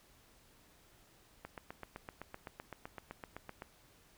click train, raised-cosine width 0.5 ms, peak -29 dBFS, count 18, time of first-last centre 1.45-3.621 s, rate 7.83 Hz, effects pink hiss -65 dBFS RMS until 4.17 s

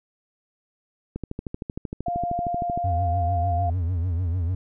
click train, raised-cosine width 3 ms, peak -17 dBFS, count 22, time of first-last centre 1.16-2.775 s, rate 13 Hz
sine tone, 699 Hz, F5, 1 cent sharp, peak -24 dBFS, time 2.06-3.7 s, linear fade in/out 5 ms
triangle tone with vibrato, 87.31 Hz, F2, in tune, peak -20 dBFS, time 2.84-4.55 s, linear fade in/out 5 ms, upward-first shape triangle, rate 6.7 Hz, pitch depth 150 cents each way
effects none

